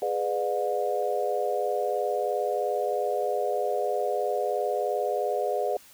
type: chord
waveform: sine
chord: G# diminished seventh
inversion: none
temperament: just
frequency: 415.3 / 498.4 / 598 / 717.6 Hz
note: G#4 / B4 / D5 / F5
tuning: 0 / +16 / +31 / +47 cents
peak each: -30 dBFS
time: 0.02-5.77 s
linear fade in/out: 2 ms
effects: white hiss -53 dBFS RMS until 5.93 s